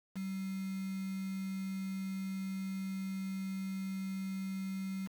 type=tone with quantisation; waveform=sine; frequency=191.4 Hz; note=G3; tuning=41 cents flat; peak=-36 dBFS; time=0.15-5.08 s; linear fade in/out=20 ms; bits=8; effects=none